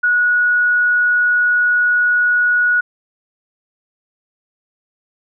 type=tone; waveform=sine; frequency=1460 Hz; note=F#6; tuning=24 cents flat; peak=-11 dBFS; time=0.03-2.81 s; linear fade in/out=10 ms; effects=none